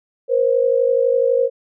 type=tone pair together; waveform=sine; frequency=478 / 530 Hz; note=A#4 / C5; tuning=+43 / +22 cents; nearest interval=major second; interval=179 cents; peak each=-16 dBFS; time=0.28-1.5 s; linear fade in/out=50 ms; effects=none